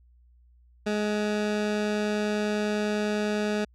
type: tone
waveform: 20% pulse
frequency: 210 Hz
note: G#3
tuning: 19 cents sharp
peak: -20 dBFS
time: 0.86-3.65 s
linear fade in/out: 10 ms
effects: added 60 Hz sine -55 dBFS peak until 3.74 s + low-pass 6000 Hz 12 dB/octave